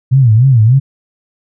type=tone with vibrato; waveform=sine; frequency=121.2 Hz; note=B2; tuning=32 cents flat; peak=-4 dBFS; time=0.11-0.8 s; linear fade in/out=20 ms; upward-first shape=sine; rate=3.4 Hz; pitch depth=210 cents each way; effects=none